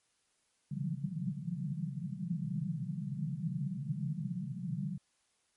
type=band-pass noise; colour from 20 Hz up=pink; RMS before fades=-37 dBFS; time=0.71-4.98 s; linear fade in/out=5 ms; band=130 to 200 Hz; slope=96 dB/octave; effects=white hiss -75 dBFS RMS until 5.56 s + MP3 48 kbps